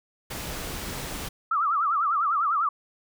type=noise; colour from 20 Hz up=pink; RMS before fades=-34 dBFS; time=0.3-1.29 s; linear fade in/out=10 ms
type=tone with vibrato; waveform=sine; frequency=1244.5 Hz; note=D#6; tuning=in tune; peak=-21 dBFS; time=1.51-2.69 s; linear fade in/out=5 ms; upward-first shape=triangle; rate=10 Hz; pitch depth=200 cents each way
effects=none

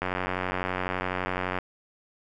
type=click train; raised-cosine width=0.5 ms; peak=-13 dBFS; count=145; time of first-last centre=0.02-1.587 s; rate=91.9 Hz; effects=none

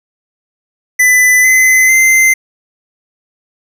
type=tone with pitch steps; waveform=square; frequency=2000 / 2037 / 2075 Hz; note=B6 / C7 / C7; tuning=+21 / -47 / -15 cents; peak=-6 dBFS; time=0.99-2.34 s; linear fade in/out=10 ms; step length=450 ms; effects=none

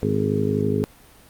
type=harmonic tone with a mistuned harmonic; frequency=51.91 Hz; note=G#1; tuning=in tune; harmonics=2 / 3 / 4 / 5 / 6 / 7 / 8 / 9; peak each=-26 / -27 / -26 / -26 / -35 / -32 / -24 / -34 dBFS; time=0.03-0.84 s; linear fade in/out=0 ms; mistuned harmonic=9; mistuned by=-26 cents; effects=pink hiss -50 dBFS RMS until 1.29 s + Opus 48 kbps

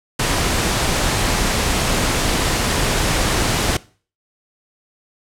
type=noise; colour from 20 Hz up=pink; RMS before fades=-18 dBFS; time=0.19-3.77 s; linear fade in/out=5 ms; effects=noise-tail reverb RT60 0.4 s tail -20 dB re dry + low-pass 10000 Hz 12 dB/octave

